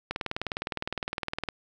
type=click train; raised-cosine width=0.3 ms; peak=-14 dBFS; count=28; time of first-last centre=0.11-1.488 s; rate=19.6 Hz; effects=none